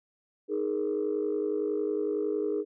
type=chord; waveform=sine; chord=D# suspended fourth; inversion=none; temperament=equal; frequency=311.1 / 415.3 / 466.2 Hz; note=D#4 / G#4 / A#4; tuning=0 / 0 / 0 cents; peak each=-32 / -28 / -33 dBFS; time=0.48-2.65 s; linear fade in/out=50 ms; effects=tanh soft clip ceiling -20 dBFS